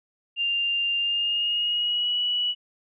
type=tone with pitch glide; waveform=sine; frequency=2794 to 2940 Hz; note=F7 to F#7; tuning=0 to -12 cents; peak=-22 dBFS; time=0.36-2.55 s; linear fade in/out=50 ms; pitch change=+88 cents; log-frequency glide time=0.98-2.2 s; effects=none